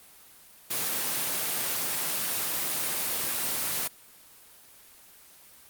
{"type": "high-pass noise", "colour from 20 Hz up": "white", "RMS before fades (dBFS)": -29, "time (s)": [0.7, 3.88], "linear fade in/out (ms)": 10, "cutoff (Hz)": 110, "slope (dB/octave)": 24, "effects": ["white hiss -53 dBFS RMS until 5.69 s", "Opus 24 kbps"]}